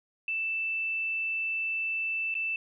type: tone with dropouts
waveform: sine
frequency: 2650 Hz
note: E7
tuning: 9 cents sharp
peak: -28 dBFS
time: 0.28-2.56 s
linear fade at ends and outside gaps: 2 ms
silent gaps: 2.342-2.351 s
effects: none